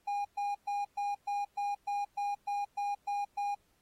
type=tone bursts; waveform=triangle; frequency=813 Hz; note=G#5; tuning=37 cents flat; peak=-29 dBFS; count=12; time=0.07-3.55 s; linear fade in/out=10 ms; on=180 ms; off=120 ms; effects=pink hiss -73 dBFS RMS until 3.81 s + AAC 48 kbps